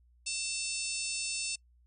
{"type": "harmonic tone with a mistuned harmonic", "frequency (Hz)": 890, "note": "A5", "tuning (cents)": 20, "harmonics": [3, 4, 5, 6, 7, 8, 9, 10], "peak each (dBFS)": [-39, -46, -41, -40, -44, -43, -41, -40], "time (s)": [0.26, 1.56], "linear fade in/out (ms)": 10, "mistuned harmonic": 4, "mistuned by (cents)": 36, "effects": ["noise-tail reverb RT60 0.1 s tail -26 dB re dry", "added 60 Hz sine -61 dBFS peak until 1.86 s"]}